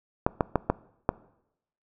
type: clicks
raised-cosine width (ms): 1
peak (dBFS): -7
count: 5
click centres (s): 0.265 / 0.408 / 0.557 / 0.7 / 1.091
effects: noise-tail reverb RT60 0.8 s tail -21 dB re dry

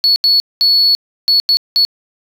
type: tone bursts at uneven times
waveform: sine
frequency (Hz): 4405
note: C#8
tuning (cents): -12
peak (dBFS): -6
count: 6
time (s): 0.04-0.16 / 0.24-0.4 / 0.61-0.95 / 1.28-1.4 / 1.49-1.57 / 1.76-1.85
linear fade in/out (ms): 0
effects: tanh soft clip ceiling -5 dBFS + 8-bit

